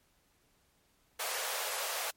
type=high-pass noise; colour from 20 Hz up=pink; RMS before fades=-36 dBFS; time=1.19-2.11 s; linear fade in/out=10 ms; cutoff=480 Hz; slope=48 dB/octave; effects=pink hiss -71 dBFS RMS until 2.16 s + MP3 64 kbps